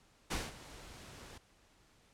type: noise with ADSR envelope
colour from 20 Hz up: pink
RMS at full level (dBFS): -35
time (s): 0.3-1.38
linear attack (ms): 15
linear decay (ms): 200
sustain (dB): -17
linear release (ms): 6
effects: pink hiss -67 dBFS RMS until 2.13 s + low-pass 9000 Hz 12 dB/octave